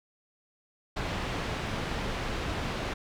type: low-pass noise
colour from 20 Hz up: pink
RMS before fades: -33 dBFS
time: 0.96-2.94 s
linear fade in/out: 10 ms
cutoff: 3500 Hz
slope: 12 dB/octave
effects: none